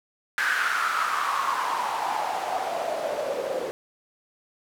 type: noise with band-pass filter sweep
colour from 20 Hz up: white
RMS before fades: -27 dBFS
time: 0.38-3.71 s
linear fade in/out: 0 ms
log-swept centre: 1600 to 480 Hz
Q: 6.1
effects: none